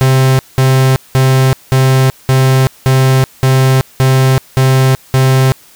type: tone bursts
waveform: 45% pulse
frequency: 131.7 Hz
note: C3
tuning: 12 cents sharp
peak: -6 dBFS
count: 10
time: 0.01-5.52 s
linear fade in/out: 0 ms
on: 380 ms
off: 190 ms
effects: white hiss -42 dBFS RMS until 5.75 s